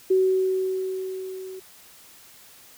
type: tone with level ramp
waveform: sine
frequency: 376.5 Hz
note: F#4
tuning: 30 cents sharp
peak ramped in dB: -15 to -35 dBFS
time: 0.1-1.6 s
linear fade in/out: 10 ms
effects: white hiss -50 dBFS RMS until 2.77 s